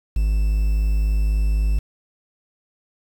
triangle tone with quantisation, 51.91 Hz, G#1, in tune, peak -14 dBFS, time 0.16-1.79 s, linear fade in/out 5 ms, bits 7, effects none

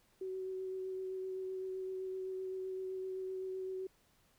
sine tone with vibrato, 376.4 Hz, F#4, 30 cents sharp, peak -38 dBFS, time 0.21-3.87 s, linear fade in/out 5 ms, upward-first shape sine, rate 7.8 Hz, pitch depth 12 cents each way, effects pink hiss -71 dBFS RMS until 4.38 s

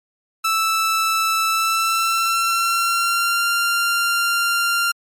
sawtooth tone with pitch glide, 1318.5 to 1388.9 Hz, E6 to F6, 0 to -10 cents, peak -13 dBFS, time 0.44-4.92 s, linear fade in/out 10 ms, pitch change +90 cents, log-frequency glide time 1.49-3.47 s, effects MP3 64 kbps

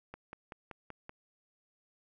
click train, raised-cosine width 0.5 ms, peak -29 dBFS, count 6, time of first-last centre 0.14-1.094 s, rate 5.24 Hz, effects none

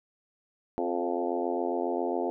harmonic tone with a mistuned harmonic, 87.31 Hz, F2, in tune, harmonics 3 / 4 / 5 / 6 / 7 / 8 / 9 / 10, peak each -35 / -32 / -34 / -36 / -39 / -34 / -40 / -40 dBFS, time 0.78-2.3 s, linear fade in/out 0 ms, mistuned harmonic 5, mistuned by -23 cents, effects none

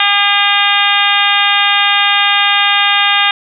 harmonic tone, 405 Hz, G#4, 43 cents flat, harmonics 2 / 3 / 4 / 5 / 6 / 7 / 8 / 9, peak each -17 / -17 / -17 / -17 / -17 / -17 / -17 / -17 dBFS, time 0-3.31 s, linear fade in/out 2 ms, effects none

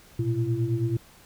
sine tone cluster, 113.9 / 123.1 / 338.1 Hz, A#2 / B2 / E4, -40 / -5 / +44 cents, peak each -28 / -26 / -29 dBFS, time 0.19-0.97 s, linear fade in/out 5 ms, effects pink hiss -53 dBFS RMS until 1.25 s

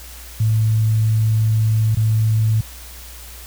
sine tone with dropouts, 110 Hz, A2, in tune, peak -13 dBFS, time 0.4-2.61 s, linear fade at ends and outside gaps 5 ms, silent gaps 1.949-1.969 s, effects added 60 Hz sine -37 dBFS peak until 3.46 s + white hiss -39 dBFS RMS until 3.46 s

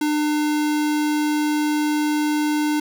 square tone, 300 Hz, D4, 37 cents sharp, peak -19 dBFS, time 0.01-2.8 s, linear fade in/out 5 ms, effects none

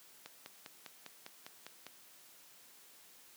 click train, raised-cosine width 0.2 ms, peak -29 dBFS, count 9, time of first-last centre 0.26-1.866 s, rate 4.98 Hz, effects white hiss -60 dBFS RMS until 3.36 s + high-pass 150 Hz 12 dB/octave

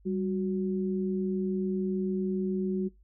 sine tone pair together, 194.94 / 368 Hz, G3 / F#4, -9 / -9 cents, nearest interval major seventh, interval 1100 cents, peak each -29 / -31 dBFS, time 0.05-2.89 s, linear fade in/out 20 ms, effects noise-tail reverb RT60 0.2 s tail -23 dB re dry + added 50 Hz sine -56 dBFS peak until 3.03 s

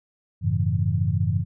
sine chord, F# minor seventh, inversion none, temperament equal with one note detuned, 92.5 / 107.24 / 138.59 / 164.81 Hz, F#2 / A2 / C#3 / E3, 0 / -44 / 0 / 0 cents, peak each -24 / -24 / -27 / -27 dBFS, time 0.41-1.45 s, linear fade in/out 50 ms, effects none

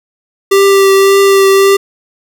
square tone with vibrato, 392 Hz, G4, in tune, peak -5 dBFS, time 0.51-1.77 s, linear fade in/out 10 ms, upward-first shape triangle, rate 1.8 Hz, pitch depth 16 cents each way, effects none

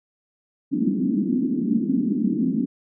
white band-pass noise, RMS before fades -22 dBFS, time 0.71-2.66 s, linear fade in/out 20 ms, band 190 to 290 Hz, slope 48 dB/octave, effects none

